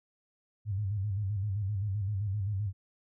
sine tone with vibrato, 100.7 Hz, G2, 47 cents sharp, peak -29 dBFS, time 0.65-2.73 s, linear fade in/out 50 ms, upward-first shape square, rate 7.7 Hz, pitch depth 87 cents each way, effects none

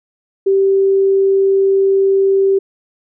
sine tone, 389.4 Hz, G4, 12 cents flat, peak -9 dBFS, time 0.46-2.59 s, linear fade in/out 10 ms, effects none

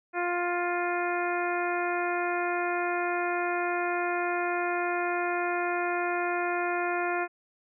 harmonic tone, 351.3 Hz, F4, 10 cents sharp, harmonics 1 / 2 / 3 / 4 / 5 / 6 / 7, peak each -31 / -31 / -36 / -34 / -37 / -40 / -38 dBFS, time 0.13-7.28 s, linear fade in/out 50 ms, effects none

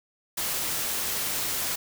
white noise, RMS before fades -29 dBFS, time 0.37-1.76 s, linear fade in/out 10 ms, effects none

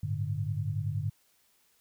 sine chord, G suspended second, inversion none, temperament equal with one note detuned, 99.42 / 110 / 146.83 Hz, G2 / A2 / D3, +25 / 0 / 0 cents, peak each -33 / -34 / -34 dBFS, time 0.03-1.1 s, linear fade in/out 5 ms, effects white hiss -68 dBFS RMS until 1.8 s

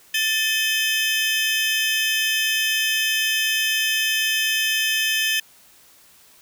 35% pulse tone cluster, 1764 / 2553 / 3102 Hz, A6 / D#7 / G7, +4 / +44 / -19 cents, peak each -22 dBFS, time 0.14-5.4 s, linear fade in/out 5 ms, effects white hiss -52 dBFS RMS until 6.41 s

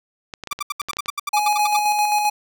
clicks, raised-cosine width 0.2 ms, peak -14 dBFS, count 10, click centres 0.338 / 0.437 / 0.473 / 0.526 / 0.59 / 0.817 / 0.886 / 0.933 / 0.969 / 1.059 s
sawtooth tone bursts, 1174.7 Hz, D6, in tune, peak -18 dBFS, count 14, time 0.51-1.767 s, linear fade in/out 5 ms, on 22 ms, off 73 ms
square tone with tremolo, 837 Hz, G#5, 13 cents sharp, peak -16 dBFS, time 1.33-2.3 s, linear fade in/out 10 ms, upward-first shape square, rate 7.6 Hz, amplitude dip 35%
effects none

